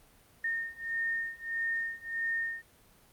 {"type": "beating tone pair", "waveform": "sine", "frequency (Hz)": [1830, 1831.6], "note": ["A#6", "A#6"], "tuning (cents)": [-32, -31], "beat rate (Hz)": 1.6, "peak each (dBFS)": [-35, -34], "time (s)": [0.44, 2.62], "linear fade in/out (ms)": 5, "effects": ["pink hiss -61 dBFS RMS until 3.12 s", "Opus 32 kbps"]}